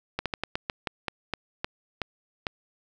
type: slowing click train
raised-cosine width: 0.3 ms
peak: -12 dBFS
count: 12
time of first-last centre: 0.19-2.468 s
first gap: 67 ms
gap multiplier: 1.21
effects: none